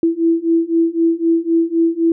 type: beating tone pair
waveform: sine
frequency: 329.6 / 333.5 Hz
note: E4 / E4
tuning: 0 / +20 cents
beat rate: 3.9 Hz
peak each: -16 / -15 dBFS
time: 0.03-2.12 s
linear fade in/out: 2 ms
effects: none